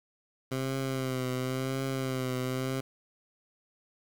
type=tone with vibrato; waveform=15% pulse; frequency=130.81 Hz; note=C3; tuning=in tune; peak=-24 dBFS; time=0.51-2.81 s; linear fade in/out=10 ms; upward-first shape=triangle; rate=0.94 Hz; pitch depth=51 cents each way; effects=9-bit